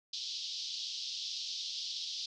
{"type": "band-pass noise", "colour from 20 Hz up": "white", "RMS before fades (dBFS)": -40, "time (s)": [0.13, 2.26], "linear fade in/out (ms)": 5, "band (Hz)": [3200, 5400], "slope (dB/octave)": 48, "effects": []}